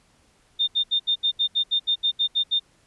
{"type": "tone bursts", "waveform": "sine", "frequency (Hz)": 3627, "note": "A#7", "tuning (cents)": -48, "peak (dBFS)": -18, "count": 13, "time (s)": [0.59, 2.597], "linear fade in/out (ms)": 20, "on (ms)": 87, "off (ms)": 73, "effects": ["pink hiss -61 dBFS RMS until 2.86 s", "resampled to 24000 Hz"]}